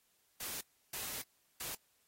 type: noise bursts at uneven times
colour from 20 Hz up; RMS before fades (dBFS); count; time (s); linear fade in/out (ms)
white; -42; 3; 0.4-0.61 / 0.93-1.22 / 1.6-1.75; 5
effects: white hiss -74 dBFS RMS until 2.07 s + AAC 48 kbps